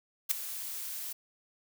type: noise with ADSR envelope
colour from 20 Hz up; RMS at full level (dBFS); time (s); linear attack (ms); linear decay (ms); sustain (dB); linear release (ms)
blue; -24; 0.29-1.13; 23; 4; -15; 9
effects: none